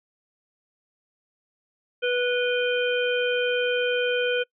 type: harmonic tone with a mistuned harmonic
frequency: 491 Hz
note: B4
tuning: 10 cents flat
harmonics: 1 / 3 / 5 / 6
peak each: -23 / -28 / -30 / -31 dBFS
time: 2.02-4.44 s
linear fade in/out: 20 ms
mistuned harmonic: 6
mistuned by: +97 cents
effects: noise-tail reverb RT60 0.1 s tail -25 dB re dry